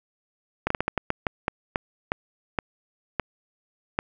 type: slowing click train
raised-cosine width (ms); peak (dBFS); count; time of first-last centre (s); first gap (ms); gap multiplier
0.5; -8; 14; 0.67-3.989; 34; 1.3
effects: none